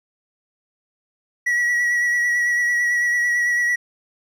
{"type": "tone with vibrato", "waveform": "triangle", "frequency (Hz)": 1928, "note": "B6", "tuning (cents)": -42, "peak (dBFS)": -15, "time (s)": [1.46, 3.76], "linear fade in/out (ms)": 10, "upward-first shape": "sine", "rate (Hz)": 9, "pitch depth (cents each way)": 23, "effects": []}